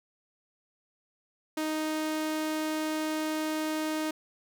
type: tone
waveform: sawtooth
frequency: 311.1 Hz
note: D#4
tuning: in tune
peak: -25 dBFS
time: 1.57-4.11 s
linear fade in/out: 5 ms
effects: none